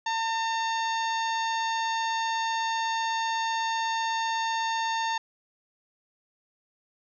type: harmonic tone with a mistuned harmonic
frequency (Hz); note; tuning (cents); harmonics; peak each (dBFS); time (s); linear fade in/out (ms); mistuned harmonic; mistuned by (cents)
904; A5; +47; 1 / 2 / 3 / 4 / 5 / 6 / 7; -27 / -33 / -40 / -37 / -41 / -46 / -42; 0.06-5.18; 5; 7; +54
effects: none